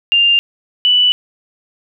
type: tone pair in turn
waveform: sine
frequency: 2797 / 2969 Hz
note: F7 / F#7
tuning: +2 / +5 cents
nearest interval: minor second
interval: 103 cents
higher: second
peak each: -8 dBFS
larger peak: neither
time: 0.12-0.39 / 0.85-1.12 s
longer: neither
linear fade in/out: 0 ms
effects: none